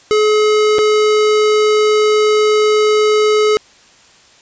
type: tone with dropouts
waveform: square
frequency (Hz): 425.9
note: G#4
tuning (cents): +44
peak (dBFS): -10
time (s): 0.11-3.57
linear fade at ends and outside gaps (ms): 0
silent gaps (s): 0.784-0.789
effects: white hiss -46 dBFS RMS until 4.41 s + resampled to 16000 Hz